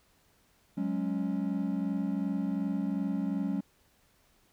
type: chord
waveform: triangle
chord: F# suspended second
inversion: none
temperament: equal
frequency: 185 / 207.7 / 277.2 Hz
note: F#3 / G#3 / C#4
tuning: 0 / 0 / 0 cents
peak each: -31 dBFS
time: 0.77-3.61 s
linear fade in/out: 10 ms
effects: tanh soft clip ceiling -18 dBFS + pink hiss -67 dBFS RMS until 4.52 s